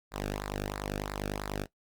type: tone with flanger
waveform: sawtooth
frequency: 50.1 Hz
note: G1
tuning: 38 cents sharp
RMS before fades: -36 dBFS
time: 0.11-1.67 s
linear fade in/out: 50 ms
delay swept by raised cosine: 0.32 to 1.01 ms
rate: 3 Hz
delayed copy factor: -0.75
effects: noise-tail reverb RT60 0.1 s tail -18 dB re dry + Opus 48 kbps